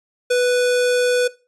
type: tone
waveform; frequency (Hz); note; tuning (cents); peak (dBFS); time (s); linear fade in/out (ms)
square; 493.9; B4; 0; -15; 0.3-1.28; 10
effects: noise-tail reverb RT60 0.3 s tail -19 dB re dry + resampled to 24000 Hz